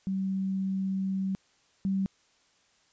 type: tone pair in turn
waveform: sine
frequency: 191.7 / 193.14 Hz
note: G3 / G3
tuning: -38 / -25 cents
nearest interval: unison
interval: 13 cents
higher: second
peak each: -27 / -25 dBFS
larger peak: second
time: 0.07-1.35 / 1.85-2.06 s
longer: first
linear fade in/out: 0 ms
effects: white hiss -66 dBFS RMS until 2.92 s + resampled to 16000 Hz